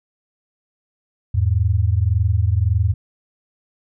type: tone pair together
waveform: sine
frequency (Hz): 83.7 / 105.46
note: E2 / G#2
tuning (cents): +27 / +27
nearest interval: major third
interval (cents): 400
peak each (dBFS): -17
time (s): 1.34-2.94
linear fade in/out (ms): 10
effects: none